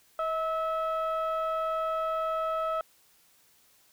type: tone pair together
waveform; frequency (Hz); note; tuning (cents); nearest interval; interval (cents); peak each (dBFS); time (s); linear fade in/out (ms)
sine; 639.6 / 1300; D#5 / E6; +48 / -24; octave; 1228; -28; 0.19-2.81; 2
effects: tanh soft clip ceiling -24 dBFS + white hiss -63 dBFS RMS until 3.92 s